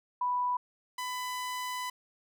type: tone pair in turn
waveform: sine / sawtooth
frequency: 987.8 / 999.9 Hz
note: B5 / B5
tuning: 0 / +21 cents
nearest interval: unison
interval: 21 cents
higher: second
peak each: -27 / -30 dBFS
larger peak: first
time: 0.21-0.57 / 0.98-1.9 s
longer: second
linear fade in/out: 5 ms
effects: none